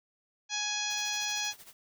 harmonic tone, 835 Hz, G#5, 9 cents sharp, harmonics 1 / 2 / 3 / 4 / 5 / 6 / 7 / 8, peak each -41 / -40 / -38 / -37 / -39 / -41 / -37 / -41 dBFS, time 0.49-1.54 s, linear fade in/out 50 ms
white noise with tremolo, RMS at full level -49 dBFS, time 0.9-1.73 s, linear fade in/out 0 ms, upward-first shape sine, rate 13 Hz, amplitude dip 75%
effects none

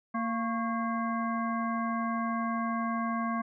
harmonic tone with a mistuned harmonic, 230 Hz, A#3, 23 cents flat, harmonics 1 / 3 / 5 / 7 / 9, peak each -31 / -37 / -33 / -42 / -45 dBFS, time 0.14-3.42 s, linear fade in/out 10 ms, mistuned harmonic 5, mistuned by -73 cents, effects none

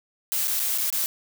blue noise with dropouts, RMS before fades -25 dBFS, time 0.32-1.06 s, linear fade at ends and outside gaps 0 ms, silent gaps 0.473-0.479 / 0.595-0.599 / 0.777-0.783 / 0.902-0.926 s, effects none

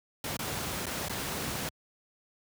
pink noise with dropouts, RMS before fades -34 dBFS, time 0.24-1.69 s, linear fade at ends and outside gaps 2 ms, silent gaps 0.368-0.391 / 0.857-0.866 / 1.085-1.095 s, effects high-pass 80 Hz 12 dB/octave

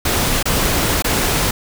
pink noise with dropouts, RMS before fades -17 dBFS, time 0.05-1.51 s, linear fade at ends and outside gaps 5 ms, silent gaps 0.428-0.455 / 1.023-1.043 s, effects none

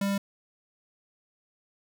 square tone, 198.6 Hz, G3, 23 cents sharp, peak -26 dBFS, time 0.01-0.18 s, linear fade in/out 5 ms, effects none

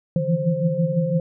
sine tone cluster, 145.7 / 161.6 / 167.5 / 173.7 / 525 Hz, D3 / E3 / E3 / F3 / C5, -13 / -34 / +28 / -9 / +6 cents, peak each -28 / -23 / -24 / -28 / -24 dBFS, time 0.16-1.2 s, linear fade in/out 2 ms, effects none

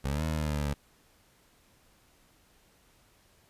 20% pulse exponential two-way sweep, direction up then down, 65.41 to 80 to 70.8 Hz, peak -24 dBFS, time 0.04-0.74 s, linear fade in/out 10 ms, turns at 0.24 s, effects pink hiss -64 dBFS RMS until 3.49 s + resampled to 32000 Hz

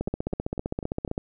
two click trains, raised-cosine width 2 ms, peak -14 / -20 dBFS, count 19 / 5, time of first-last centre 0.01-1.179 / 0.08-1.078 s, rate 15.4 / 4.01 Hz, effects none

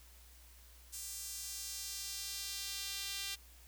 sawtooth tone with high-pass filter sweep, 395.1 Hz, G4, 14 cents sharp, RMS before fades -43 dBFS, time 0.92-3.36 s, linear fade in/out 20 ms, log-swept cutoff 7400 to 3300 Hz, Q 1.3, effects added 60 Hz sine -58 dBFS peak until 3.67 s + white hiss -62 dBFS RMS until 3.67 s

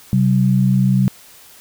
sine tone pair together, 131.1 / 191.42 Hz, C3 / G3, +4 / -41 cents, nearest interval perfect fifth, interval 655 cents, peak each -14 dBFS, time 0.13-1.08 s, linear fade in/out 0 ms, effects white hiss -44 dBFS RMS until 1.6 s

